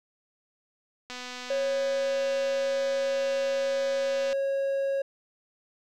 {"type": "click train", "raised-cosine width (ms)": 0.2, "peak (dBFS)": -22, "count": 805, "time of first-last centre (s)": [1.1, 4.329], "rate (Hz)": 249}
{"type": "tone", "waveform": "triangle", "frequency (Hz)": 548, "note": "C#5", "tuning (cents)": -20, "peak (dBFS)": -23, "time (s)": [1.5, 5.02], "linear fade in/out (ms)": 5}
{"effects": []}